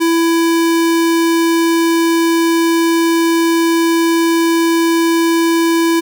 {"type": "tone", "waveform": "square", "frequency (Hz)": 332.4, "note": "E4", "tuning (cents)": 15, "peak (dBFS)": -11, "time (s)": [0, 6.01], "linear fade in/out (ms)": 20, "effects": []}